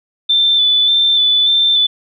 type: tone with vibrato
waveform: sine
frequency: 3523 Hz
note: A7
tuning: 1 cent sharp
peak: -9 dBFS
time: 0.29-1.87 s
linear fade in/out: 10 ms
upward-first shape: square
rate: 1.7 Hz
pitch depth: 19 cents each way
effects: none